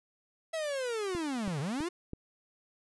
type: linear two-way sweep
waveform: 45% pulse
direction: down then up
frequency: 659.3 to 130.81 to 368.1 Hz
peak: -32 dBFS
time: 0.53-1.89 s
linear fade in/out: 10 ms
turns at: 1.6 s
type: click train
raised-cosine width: 3 ms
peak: -26 dBFS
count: 4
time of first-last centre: 1.15-2.134 s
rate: 3.05 Hz
effects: resampled to 24000 Hz